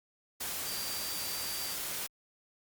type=tone in noise; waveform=sine; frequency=4699 Hz; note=D8; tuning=in tune; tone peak=-41 dBFS; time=0.66-1.75 s; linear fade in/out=10 ms; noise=white; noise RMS=-37 dBFS; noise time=0.4-2.07 s; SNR=-7 dB; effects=Opus 48 kbps